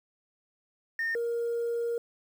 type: tone pair in turn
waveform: sine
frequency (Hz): 1826 / 469.3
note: A#6 / A#4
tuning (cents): -36 / +12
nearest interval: 2 octaves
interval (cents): 2352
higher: first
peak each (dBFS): -26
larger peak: neither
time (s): 0.99-1.15 / 1.15-1.98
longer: second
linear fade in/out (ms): 2
effects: tanh soft clip ceiling -25 dBFS + 9-bit